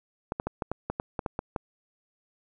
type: clicks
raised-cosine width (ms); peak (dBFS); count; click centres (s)
1; -15; 11; 0.321 / 0.399 / 0.47 / 0.622 / 0.716 / 0.9 / 0.999 / 1.192 / 1.262 / 1.391 / 1.562
effects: none